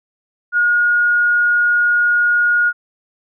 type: tone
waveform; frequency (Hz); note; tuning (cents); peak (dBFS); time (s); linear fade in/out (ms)
sine; 1437; F6; +49; -11; 0.52-2.73; 50
effects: none